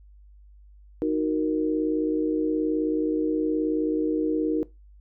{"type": "chord", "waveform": "sine", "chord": "D# minor", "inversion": "none", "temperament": "equal", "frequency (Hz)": [311.1, 370, 466.2], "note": ["D#4", "F#4", "A#4"], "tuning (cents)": [0, 0, 0], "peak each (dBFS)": [-24, -29, -27], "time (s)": [1.02, 4.63], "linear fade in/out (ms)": 0, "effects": ["noise-tail reverb RT60 0.2 s tail -19 dB re dry", "added 50 Hz sine -48 dBFS peak until 5 s"]}